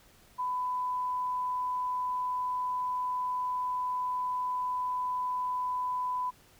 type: tone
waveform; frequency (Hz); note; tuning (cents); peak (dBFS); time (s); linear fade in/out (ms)
sine; 1000; B5; +21; -29; 0.38-6.31; 20
effects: pink hiss -60 dBFS RMS until 6.59 s